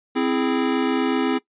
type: chord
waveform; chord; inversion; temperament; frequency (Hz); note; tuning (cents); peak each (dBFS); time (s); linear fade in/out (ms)
square; C augmented; none; equal; 261.6 / 329.6 / 415.3; C4 / E4 / G#4; 0 / 0 / 0; -22 / -25 / -26; 0.15-1.39; 20
effects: noise-tail reverb RT60 0.1 s tail -20 dB re dry + resampled to 8000 Hz